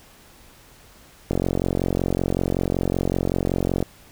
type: click train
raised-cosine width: 2 ms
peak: -8 dBFS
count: 115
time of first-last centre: 1.31-3.827 s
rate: 45.3 Hz
effects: pink hiss -50 dBFS RMS until 4.11 s